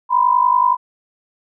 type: tone pair together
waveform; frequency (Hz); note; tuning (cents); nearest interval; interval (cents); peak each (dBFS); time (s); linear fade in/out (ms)
sine; 971 / 1021.6; B5 / C6; -30 / -42; minor second; 88; -14; 0.09-0.77; 50
effects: none